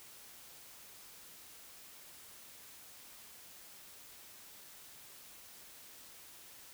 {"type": "silence", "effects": ["white hiss -55 dBFS RMS until 6.73 s"]}